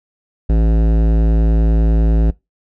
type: tone with hard clipping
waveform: sine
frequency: 55 Hz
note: A1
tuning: in tune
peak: -12 dBFS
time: 0.49-2.31 s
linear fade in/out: 10 ms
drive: 16 dB
effects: noise-tail reverb RT60 0.2 s tail -22 dB re dry